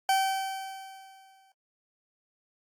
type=tone with exponential decay; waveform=40% pulse; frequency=771 Hz; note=G5; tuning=29 cents flat; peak=-20 dBFS; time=0.09-1.52 s; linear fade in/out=2 ms; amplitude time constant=310 ms; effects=AAC 64 kbps